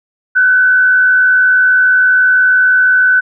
sine tone with frequency modulation, 1507 Hz, F#6, 31 cents sharp, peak -6 dBFS, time 0.35-3.21 s, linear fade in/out 20 ms, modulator 73.9 Hz, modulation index 0.42, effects none

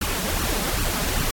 pink noise with flanger, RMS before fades -24 dBFS, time 0.01-1.31 s, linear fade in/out 5 ms, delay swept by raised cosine 0.67 to 4.97 ms, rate 2.5 Hz, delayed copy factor +0.8, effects AAC 64 kbps

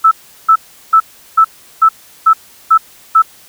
sine tone bursts, 1314 Hz, E6, 6 cents flat, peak -3 dBFS, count 8, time 0.04-3.222 s, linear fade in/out 10 ms, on 74 ms, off 370 ms, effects white hiss -42 dBFS RMS until 3.48 s

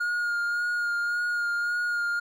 triangle tone with vibrato, 1424 Hz, F6, 33 cents sharp, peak -23 dBFS, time 0-2.2 s, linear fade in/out 10 ms, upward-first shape sine, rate 1.8 Hz, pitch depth 20 cents each way, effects none

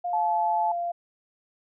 sine tone with pitch glide, 706 to 692.3 Hz, F5 to F5, +19 to -15 cents, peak -26 dBFS, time 0.04-0.92 s, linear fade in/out 10 ms, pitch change -34 cents, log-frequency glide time 0.16-0.34 s
sine tone, 865 Hz, A5, 30 cents flat, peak -23 dBFS, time 0.13-0.72 s, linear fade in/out 5 ms
effects none

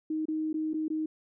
sine tone with dropouts, 312.7 Hz, D#4, 9 cents sharp, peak -28 dBFS, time 0.1-1.06 s, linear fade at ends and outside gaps 5 ms, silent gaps 0.255-0.283 / 0.53-0.541 / 0.734-0.741 / 0.882-0.901 s, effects none

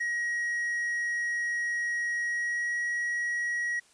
triangle tone with pitch glide, 1897 to 1908 Hz, A#6 to A#6, +30 to +40 cents, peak -26 dBFS, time 0-3.8 s, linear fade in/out 10 ms, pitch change +10 cents, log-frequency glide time 2.22-2.77 s, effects white hiss -61 dBFS RMS until 3.93 s + resampled to 22050 Hz

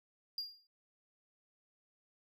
triangle tone with exponential decay, 4806 Hz, D8, 39 cents sharp, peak -33 dBFS, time 0.38-0.67 s, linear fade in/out 2 ms, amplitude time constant 61 ms, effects none

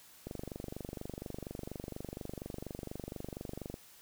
click train, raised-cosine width 2 ms, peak -27 dBFS, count 85, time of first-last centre 0.27-3.741 s, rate 24.2 Hz, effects white hiss -58 dBFS RMS until 4.01 s

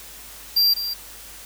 square tone with echo, 4725 Hz, D8, 10 cents sharp, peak -15 dBFS, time 0.56-0.74 s, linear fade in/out 10 ms, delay 200 ms, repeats 1, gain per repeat -10 dB, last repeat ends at 0.94 s, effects added 50 Hz sine -50 dBFS peak until 1.45 s + white hiss -41 dBFS RMS until 1.45 s

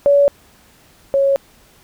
sine tone pair in turn, 568 / 550.9 Hz, C#5 / C#5, +42 / -11 cents, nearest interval minor second, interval 53 cents, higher first, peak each -8 / -11 dBFS, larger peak first, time 0.06-0.28 / 1.14-1.36 s, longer neither, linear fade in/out 0 ms, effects pink hiss -50 dBFS RMS until 1.83 s

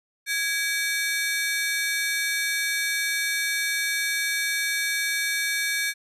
sawtooth ring-modulated tone, 1975.5 Hz, B6, in tune, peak -17 dBFS, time 0.26-5.94 s, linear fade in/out 50 ms, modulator 319 Hz, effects resampled to 32000 Hz

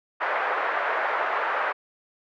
white band-pass noise, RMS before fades -26 dBFS, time 0.2-1.73 s, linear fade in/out 20 ms, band 500 to 1700 Hz, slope 24 dB/octave, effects none

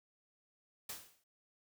white noise with exponential decay, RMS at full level -41 dBFS, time 0.89-1.24 s, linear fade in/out 5 ms, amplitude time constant 74 ms, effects none

